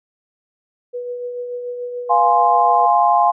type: tone with tremolo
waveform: sine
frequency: 489.2 Hz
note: B4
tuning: 16 cents flat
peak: -22 dBFS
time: 0.93-2.87 s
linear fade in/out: 20 ms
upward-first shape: triangle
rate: 6.9 Hz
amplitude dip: 40%
type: chord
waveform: sine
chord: F minor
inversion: none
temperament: equal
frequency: 698.5 / 830.6 / 1046.5 Hz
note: F5 / Ab5 / C6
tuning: 0 / 0 / 0 cents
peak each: -15 / -15 / -16 dBFS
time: 2.09-3.32 s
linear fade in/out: 20 ms
effects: none